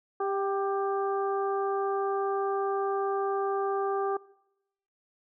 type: harmonic tone with a mistuned harmonic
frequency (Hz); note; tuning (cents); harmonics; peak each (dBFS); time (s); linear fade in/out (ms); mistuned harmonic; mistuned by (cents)
395.3; G4; +15; 1 / 2 / 3 / 4; -29 / -32 / -34 / -46; 0.2-4.17; 5; 2; -22
effects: noise-tail reverb RT60 0.8 s tail -21 dB re dry